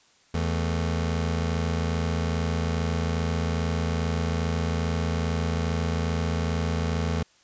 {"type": "tone pair together", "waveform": "25% pulse", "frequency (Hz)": [82.41, 220], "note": ["E2", "A3"], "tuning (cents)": [0, 0], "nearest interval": "octave + perfect fourth", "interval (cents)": 1700, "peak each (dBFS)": [-21, -29], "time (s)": [0.34, 7.23], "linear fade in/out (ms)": 5, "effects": ["white hiss -60 dBFS RMS until 7.43 s", "resampled to 16000 Hz"]}